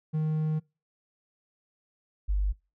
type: tone pair in turn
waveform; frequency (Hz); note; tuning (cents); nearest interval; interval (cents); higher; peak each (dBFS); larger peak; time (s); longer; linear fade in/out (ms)
triangle / sine; 155.56 / 49.42; D#3 / G1; 0 / +15; octave + minor sixth; 1985; first; -23 / -23; neither; 0.13-0.6 / 2.28-2.53; first; 20
effects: noise-tail reverb RT60 0.3 s tail -26 dB re dry